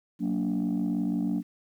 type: chord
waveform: sine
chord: Gb augmented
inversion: none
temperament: just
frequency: 185 / 231.2 / 289.1 Hz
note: Gb3 / Bb3 / D4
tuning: 0 / -14 / -27 cents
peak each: -28 dBFS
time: 0.19-1.43 s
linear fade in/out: 50 ms
effects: tanh soft clip ceiling -21 dBFS + 10-bit